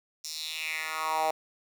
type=tone with high-pass filter sweep; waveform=10% pulse; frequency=158 Hz; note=D#3; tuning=27 cents sharp; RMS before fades=-32 dBFS; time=0.24-1.31 s; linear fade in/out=5 ms; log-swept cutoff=5700 to 670 Hz; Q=3.6; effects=none